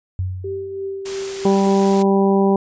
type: tone with exponential decay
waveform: sine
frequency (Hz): 92.5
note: F#2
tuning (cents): 0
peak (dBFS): -17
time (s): 0.19-1.02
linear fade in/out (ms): 0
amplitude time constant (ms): 180
type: tone with tremolo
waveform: sine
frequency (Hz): 390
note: G4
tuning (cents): -9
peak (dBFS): -22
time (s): 0.44-1.67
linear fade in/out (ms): 5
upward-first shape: triangle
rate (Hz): 3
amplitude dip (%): 45
type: noise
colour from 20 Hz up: white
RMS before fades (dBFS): -31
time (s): 1.05-2.03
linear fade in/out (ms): 10
type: harmonic tone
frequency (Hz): 196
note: G3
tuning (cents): 0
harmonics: 1 / 2 / 3 / 4 / 5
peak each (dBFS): -15 / -16 / -25 / -23 / -26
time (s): 1.45-2.56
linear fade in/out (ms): 2
effects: resampled to 16000 Hz